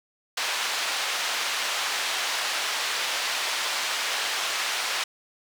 white band-pass noise, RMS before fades -28 dBFS, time 0.37-5.04 s, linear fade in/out 5 ms, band 710 to 4300 Hz, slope 12 dB/octave, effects none

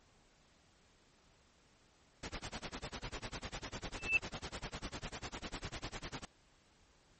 pink noise with tremolo, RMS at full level -41 dBFS, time 2.23-6.25 s, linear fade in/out 2 ms, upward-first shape sine, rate 10 Hz, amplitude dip 100%
sine tone with exponential growth, 2645 Hz, E7, 5 cents sharp, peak -23 dBFS, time 3.94-4.17 s, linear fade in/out 1 ms, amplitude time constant 49 ms
effects pink hiss -68 dBFS RMS until 7.19 s + MP3 32 kbps

